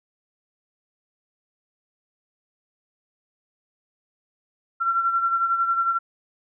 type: beating tone pair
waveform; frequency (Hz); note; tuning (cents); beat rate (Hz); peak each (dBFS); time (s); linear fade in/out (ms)
sine; 1359 / 1370; F6 / F6; -48 / -34; 11; -20 / -28; 4.8-5.99; 20
effects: none